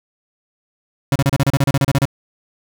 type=tone bursts; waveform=35% pulse; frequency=138 Hz; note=C#3; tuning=7 cents flat; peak=-10 dBFS; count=14; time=1.12-2.054 s; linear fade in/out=2 ms; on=37 ms; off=32 ms; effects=none